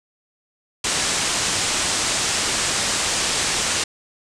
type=low-pass noise; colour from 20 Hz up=white; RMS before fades=-22 dBFS; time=0.84-3.84 s; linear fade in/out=5 ms; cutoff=8800 Hz; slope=48 dB/octave; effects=none